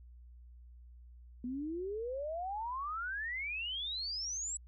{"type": "exponential sweep", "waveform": "sine", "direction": "up", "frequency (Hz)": [239.9, 7902], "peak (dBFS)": -36, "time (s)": [1.44, 4.57], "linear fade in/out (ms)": 2, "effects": ["added 60 Hz sine -52 dBFS peak until 4.67 s"]}